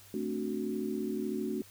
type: chord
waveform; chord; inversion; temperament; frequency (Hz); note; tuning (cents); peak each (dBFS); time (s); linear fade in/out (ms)
sine; D dominant seventh; second; equal; 220 / 261.6 / 293.7 / 370; A3 / C4 / D4 / F#4; 0 / 0 / 0 / 0; -36 / -39 / -38 / -36; 0.14-1.62; 2
effects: added 98 Hz sine -60 dBFS peak until 1.7 s + white hiss -56 dBFS RMS until 1.7 s